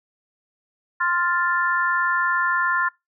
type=chord; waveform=sine; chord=F major; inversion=second; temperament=equal; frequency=1046.5 / 1396.9 / 1760 Hz; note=C6 / F6 / A6; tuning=0 / 0 / 0 cents; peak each=-23 dBFS; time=1-2.89 s; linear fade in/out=10 ms; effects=noise-tail reverb RT60 0.2 s tail -24 dB re dry

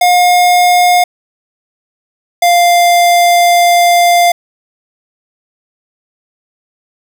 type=tone pair in turn; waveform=square; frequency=714 / 697.7 Hz; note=F5 / F5; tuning=+38 / -2 cents; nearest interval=unison; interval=40 cents; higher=first; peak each=-6 dBFS; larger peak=neither; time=0.01-1.04 / 2.42-4.32 s; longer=second; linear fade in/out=5 ms; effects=none

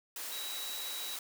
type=tone in noise; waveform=sine; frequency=3881 Hz; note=B7; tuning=31 cents flat; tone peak=-41 dBFS; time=0.32-1.16 s; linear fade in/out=2 ms; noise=white; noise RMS=-41 dBFS; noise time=0.16-1.19 s; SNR=-3 dB; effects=high-pass 400 Hz 12 dB/octave

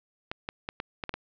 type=clicks; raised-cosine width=0.3 ms; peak=-16 dBFS; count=7; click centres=0.315 / 0.489 / 0.689 / 0.801 / 1.038 / 1.093 / 1.14 s; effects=low-pass 4000 Hz 12 dB/octave

